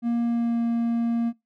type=tone with pitch glide; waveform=triangle; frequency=235.3 to 233.1 Hz; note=A#3 to A#3; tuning=+16 to 0 cents; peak=-19 dBFS; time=0.02-1.33 s; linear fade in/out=50 ms; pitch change=-16 cents; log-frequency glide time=0.22-0.62 s; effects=noise-tail reverb RT60 0.2 s tail -22 dB re dry